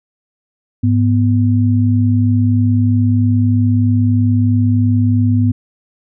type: tone pair together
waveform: sine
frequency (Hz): 103.81 / 246.9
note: G#2 / B3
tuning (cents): 0 / 0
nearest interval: octave + minor third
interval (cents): 1500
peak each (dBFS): -11 / -14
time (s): 0.83-5.52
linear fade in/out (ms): 10
effects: none